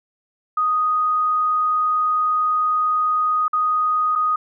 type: tone with dropouts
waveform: sine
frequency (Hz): 1244.5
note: D#6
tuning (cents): 0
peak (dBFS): -16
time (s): 0.57-4.36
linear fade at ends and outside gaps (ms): 5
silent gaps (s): 3.481-3.531 / 4.154-4.157
effects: none